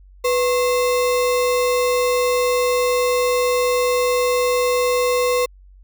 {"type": "tone with sample-and-hold", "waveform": "sine", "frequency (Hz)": 494.6, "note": "B4", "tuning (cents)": 3, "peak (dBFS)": -15, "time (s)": [0.24, 5.46], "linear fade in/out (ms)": 10, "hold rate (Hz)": 1575, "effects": ["added 47 Hz sine -43 dBFS peak until 5.83 s"]}